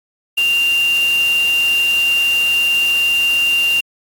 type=tone in noise; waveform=sine; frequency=2783 Hz; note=F7; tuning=7 cents flat; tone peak=-12 dBFS; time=0.37-3.81 s; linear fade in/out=10 ms; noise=white; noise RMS=-29 dBFS; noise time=0.37-3.81 s; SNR=+14 dB; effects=AAC 64 kbps